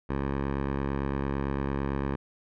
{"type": "tone with low-pass filter", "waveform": "10% pulse", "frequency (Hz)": 68.9, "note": "C#2", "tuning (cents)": -10, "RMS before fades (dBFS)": -30, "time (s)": [0.09, 2.16], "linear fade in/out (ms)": 10, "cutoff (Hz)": 1600, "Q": 0.94, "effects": []}